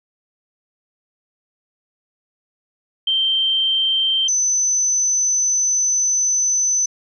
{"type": "tone pair in turn", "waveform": "sine", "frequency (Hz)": [3136, 6062], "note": ["G7", "F#8"], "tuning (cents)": [0, 41], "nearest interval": "major seventh", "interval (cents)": 1141, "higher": "second", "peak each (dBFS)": -15, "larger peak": "neither", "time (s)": [[3.07, 4.28], [4.28, 6.86]], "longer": "second", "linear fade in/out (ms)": 5, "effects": []}